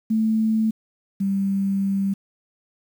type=tone pair in turn; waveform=sine; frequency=220 / 196 Hz; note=A3 / G3; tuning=0 / 0 cents; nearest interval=major second; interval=200 cents; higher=first; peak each=-17 / -19 dBFS; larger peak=first; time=0.1-0.71 / 1.2-2.14 s; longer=second; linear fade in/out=10 ms; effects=8-bit